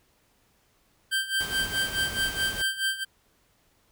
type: tone with tremolo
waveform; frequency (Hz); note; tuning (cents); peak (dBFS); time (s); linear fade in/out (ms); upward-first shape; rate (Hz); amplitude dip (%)
25% pulse; 1568; G6; 0; -19; 1.11-3.05; 20; sine; 4.7; 80
type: noise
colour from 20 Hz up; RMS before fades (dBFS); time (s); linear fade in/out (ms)
pink; -37; 1.4-2.62; 5
effects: pink hiss -66 dBFS RMS until 3.91 s